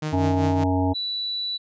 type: tone with tremolo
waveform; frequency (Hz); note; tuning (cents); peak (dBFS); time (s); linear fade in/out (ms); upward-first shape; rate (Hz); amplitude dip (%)
sawtooth; 153.9; D#3; -19; -20; 0.02-0.64; 5; triangle; 5.2; 75
type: harmonic tone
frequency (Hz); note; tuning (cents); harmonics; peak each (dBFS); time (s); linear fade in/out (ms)
92.5; F#2; 0; 1 / 3 / 5 / 7 / 9 / 10; -23 / -22 / -32 / -30 / -28 / -35; 0.12-0.94; 20
type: tone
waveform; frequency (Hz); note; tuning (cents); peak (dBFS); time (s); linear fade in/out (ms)
sine; 3951; B7; 0; -25; 0.94-1.58; 20
effects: resampled to 16000 Hz